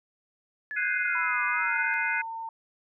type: exponential two-way sweep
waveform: sine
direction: down then up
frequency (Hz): 1730 to 1174.7 to 1619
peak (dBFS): -32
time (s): 0.71-1.94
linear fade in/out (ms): 0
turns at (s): 1.46
type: chord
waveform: sine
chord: Ab dominant seventh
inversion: third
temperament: equal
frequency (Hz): 1480 / 1661.2 / 2093 / 2489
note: Gb6 / Ab6 / C7 / Eb7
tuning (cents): 0 / 0 / 0 / 0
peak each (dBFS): -29 / -34 / -30 / -33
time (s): 0.76-2.22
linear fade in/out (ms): 10
type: tone with pitch glide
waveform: sine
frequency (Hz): 987.8 to 905.8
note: B5 to A#5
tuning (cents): 0 to -50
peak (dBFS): -33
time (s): 1.15-2.49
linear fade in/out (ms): 2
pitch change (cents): -150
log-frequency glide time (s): 1.49-1.79
effects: none